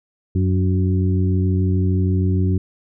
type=harmonic tone with a mistuned harmonic; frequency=92.5 Hz; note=F#2; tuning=in tune; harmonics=1 / 2 / 3 / 4; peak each=-16 / -22 / -26 / -28 dBFS; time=0.35-2.58 s; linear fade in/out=5 ms; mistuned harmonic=3; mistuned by=+36 cents; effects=none